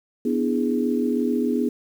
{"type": "chord", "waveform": "sine", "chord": "E dominant seventh", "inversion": "second", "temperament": "equal", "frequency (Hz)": [246.9, 293.7, 329.6, 415.3], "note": ["B3", "D4", "E4", "G#4"], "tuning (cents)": [0, 0, 0, 0], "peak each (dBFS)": [-22, -27, -28, -26], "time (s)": [0.25, 1.69], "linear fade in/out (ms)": 5, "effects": ["8-bit"]}